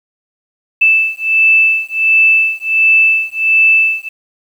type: beating tone pair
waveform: sine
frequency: 2637 / 2638.4 Hz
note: E7 / E7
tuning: 0 / +1 cents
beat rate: 1.4 Hz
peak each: -11 dBFS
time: 0.81-4.09 s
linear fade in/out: 10 ms
effects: 7-bit